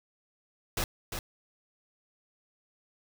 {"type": "noise with echo", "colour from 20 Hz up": "pink", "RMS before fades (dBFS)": -30, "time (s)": [0.77, 0.84], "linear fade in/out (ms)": 2, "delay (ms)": 350, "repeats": 1, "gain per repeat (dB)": -6, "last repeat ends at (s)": 1.19, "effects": []}